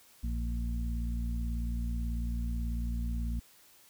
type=harmonic tone; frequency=58.27 Hz; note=A#1; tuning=in tune; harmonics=1 / 2 / 3 / 4; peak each=-31 / -44 / -44 / -41 dBFS; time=0.23-3.4 s; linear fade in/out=10 ms; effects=white hiss -60 dBFS RMS until 3.89 s